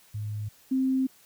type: tone pair in turn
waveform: sine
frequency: 105.6 / 262.6 Hz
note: G#2 / C4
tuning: +29 / +6 cents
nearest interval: octave + major third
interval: 1577 cents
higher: second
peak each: -30 / -22 dBFS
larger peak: second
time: 0.14-0.49 / 0.71-1.07 s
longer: second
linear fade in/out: 10 ms
effects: white hiss -58 dBFS RMS until 1.25 s